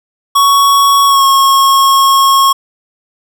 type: tone with pitch glide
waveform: square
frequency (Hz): 1115 to 1090.2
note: C#6 to C#6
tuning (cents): +10 to -29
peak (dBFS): -6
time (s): 0.35-2.53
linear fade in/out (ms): 10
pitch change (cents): -39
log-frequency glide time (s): 1.06-1.24
effects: none